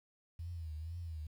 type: tone with vibrato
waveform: sine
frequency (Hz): 81.7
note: E2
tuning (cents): -15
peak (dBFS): -40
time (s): 0.39-1.27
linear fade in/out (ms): 5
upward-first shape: triangle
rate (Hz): 2.1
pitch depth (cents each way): 130
effects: 11-bit